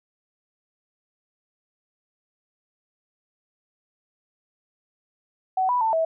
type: tone with pitch steps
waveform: sine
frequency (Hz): 752 / 986 / 891 / 649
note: F#5 / B5 / A5 / E5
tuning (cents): +28 / -3 / +22 / -27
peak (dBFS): -19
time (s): 5.57-6.05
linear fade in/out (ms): 5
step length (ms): 120
effects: none